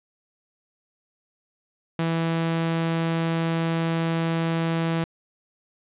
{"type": "tone", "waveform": "sawtooth", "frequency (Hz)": 164.81, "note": "E3", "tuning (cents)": 0, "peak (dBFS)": -18, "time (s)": [1.99, 5.04], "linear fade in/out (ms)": 2, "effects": ["resampled to 8000 Hz", "10-bit"]}